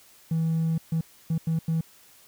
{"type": "tone bursts at uneven times", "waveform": "triangle", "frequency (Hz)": 162.4, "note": "E3", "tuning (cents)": -26, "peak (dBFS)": -19, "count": 5, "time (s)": [[0.31, 0.78], [0.92, 1.01], [1.3, 1.38], [1.47, 1.59], [1.68, 1.81]], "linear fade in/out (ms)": 5, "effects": ["tanh soft clip ceiling -18 dBFS", "white hiss -55 dBFS RMS until 2.27 s"]}